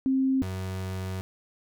sine / 35% pulse tone pair in turn, 265.1 / 93.91 Hz, C4 / F#2, +23 / +26 cents, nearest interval octave + tritone, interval 1797 cents, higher first, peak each -21 / -29 dBFS, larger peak first, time 0.06-0.42 / 0.42-1.21 s, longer second, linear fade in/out 0 ms, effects none

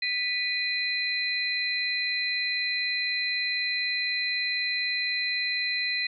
sine tone cluster, 1980 / 2459 / 4071 Hz, B6 / D#7 / C8, +4 / -21 / -48 cents, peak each -30 / -31 / -29 dBFS, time 0.02-6.07 s, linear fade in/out 5 ms, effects none

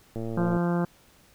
click train, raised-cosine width 2 ms, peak -21 dBFS, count 47, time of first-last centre 0.16-0.567 s, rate 113 Hz
harmonic tone, 173.4 Hz, F3, 12 cents flat, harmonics 1 / 2 / 3 / 4 / 5 / 6 / 7 / 8 / 9, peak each -24 / -30 / -34 / -36 / -38 / -40 / -41 / -42 / -43 dBFS, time 0.37-0.85 s, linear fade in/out 5 ms
effects pink hiss -58 dBFS RMS until 1.34 s

